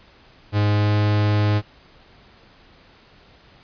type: tone with pitch glide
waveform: 45% pulse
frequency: 103.83 to 104.61 Hz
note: G#2 to G#2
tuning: 0 to +13 cents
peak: -16 dBFS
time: 0.52-1.62 s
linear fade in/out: 50 ms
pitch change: +13 cents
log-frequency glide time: 0.67-0.98 s
effects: pink hiss -51 dBFS RMS until 3.63 s + resampled to 11025 Hz